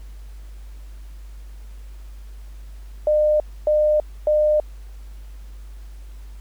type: tone bursts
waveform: sine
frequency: 605 Hz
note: D#5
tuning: 49 cents flat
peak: -14 dBFS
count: 3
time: 3.07-4.6 s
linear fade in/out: 2 ms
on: 330 ms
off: 270 ms
effects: added 50 Hz sine -35 dBFS peak until 6.4 s + pink hiss -55 dBFS RMS until 6.4 s